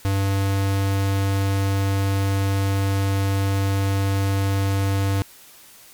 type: tone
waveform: square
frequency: 98 Hz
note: G2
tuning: in tune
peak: -19 dBFS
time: 0.05-5.22 s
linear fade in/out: 0 ms
effects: white hiss -47 dBFS RMS until 5.93 s + MP3 96 kbps